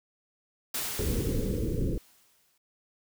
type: noise with exponential decay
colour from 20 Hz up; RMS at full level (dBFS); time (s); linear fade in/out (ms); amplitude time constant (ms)
white; -31; 0.74-2.58; 5; 400
type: low-pass noise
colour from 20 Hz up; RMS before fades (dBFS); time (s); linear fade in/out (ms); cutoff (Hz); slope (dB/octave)
pink; -29; 0.99-1.98; 0; 520; 96
effects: none